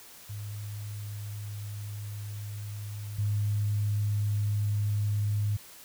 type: tone pair in turn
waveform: sine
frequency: 103.83 / 103.83 Hz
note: G#2 / G#2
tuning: 0 / 0 cents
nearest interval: unison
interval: 0 cents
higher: neither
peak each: -35 / -25 dBFS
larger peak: second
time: 0.29-3.18 / 3.18-5.57 s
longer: first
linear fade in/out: 10 ms
effects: white hiss -50 dBFS RMS until 5.84 s